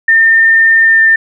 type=tone with pitch glide; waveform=sine; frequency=1809 to 1796.5 Hz; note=A6 to A6; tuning=+48 to +36 cents; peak=-4 dBFS; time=0.08-1.16 s; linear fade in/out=5 ms; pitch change=-12 cents; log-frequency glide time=0.82-0.99 s; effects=none